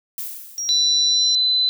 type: noise with exponential decay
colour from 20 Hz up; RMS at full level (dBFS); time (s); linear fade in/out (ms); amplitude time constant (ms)
violet; -27; 0.18-1.1; 2; 200
type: tone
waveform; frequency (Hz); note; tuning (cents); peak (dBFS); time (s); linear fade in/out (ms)
sine; 5650; F8; +19; -23; 0.58-1.35; 0
type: tone with pitch glide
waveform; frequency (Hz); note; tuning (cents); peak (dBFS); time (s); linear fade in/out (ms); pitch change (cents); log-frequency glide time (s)
sine; 3975 to 4019; B7 to B7; +10 to +30; -15; 0.69-1.69; 0; +20; 1.09-1.26
effects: none